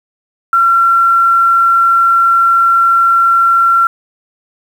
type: tone with quantisation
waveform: sine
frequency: 1363 Hz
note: F6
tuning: 43 cents flat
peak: -6 dBFS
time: 0.53-3.87 s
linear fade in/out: 2 ms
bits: 6
effects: none